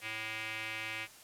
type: tone with band-pass filter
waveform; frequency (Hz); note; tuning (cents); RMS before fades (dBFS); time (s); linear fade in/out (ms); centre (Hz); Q
square; 110; A2; 0; -40; 0.01-1.08; 50; 2400; 3.8
effects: white hiss -55 dBFS RMS until 1.23 s + low-pass 12000 Hz 12 dB/octave